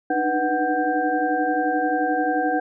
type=tone cluster; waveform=sine; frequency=298.2 / 309.6 / 491.7 / 744 / 1580 Hz; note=D4 / D#4 / B4 / F#5 / G6; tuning=+27 / -9 / -8 / +9 / +13 cents; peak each=-28 / -26 / -27 / -22 / -28 dBFS; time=0.1-2.6 s; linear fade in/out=5 ms; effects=none